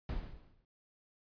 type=noise with exponential decay; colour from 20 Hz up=brown; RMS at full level=-33 dBFS; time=0.09-0.65 s; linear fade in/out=2 ms; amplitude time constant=120 ms; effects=resampled to 11025 Hz